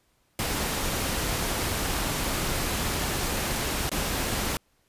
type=noise with dropouts; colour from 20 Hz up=pink; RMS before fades=-28 dBFS; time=0.39-4.57 s; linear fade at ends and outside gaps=1 ms; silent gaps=3.894-3.916 s; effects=pink hiss -68 dBFS RMS until 4.88 s + resampled to 32000 Hz